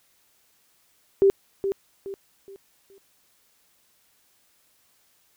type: tone with echo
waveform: sine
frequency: 392.3 Hz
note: G4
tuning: 1 cent sharp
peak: -13 dBFS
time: 1.22-1.3 s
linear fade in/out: 0 ms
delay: 420 ms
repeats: 4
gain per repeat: -9 dB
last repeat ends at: 2.98 s
effects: white hiss -64 dBFS RMS until 5.36 s